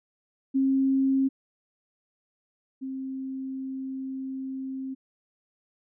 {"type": "tone pair in turn", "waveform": "sine", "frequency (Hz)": [268.3, 265.1], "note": ["C4", "C4"], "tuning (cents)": [44, 23], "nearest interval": "unison", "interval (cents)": 21, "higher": "first", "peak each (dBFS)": [-20, -31], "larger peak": "first", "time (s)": [[0.54, 1.29], [2.81, 4.95]], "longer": "second", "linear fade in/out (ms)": 20, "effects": []}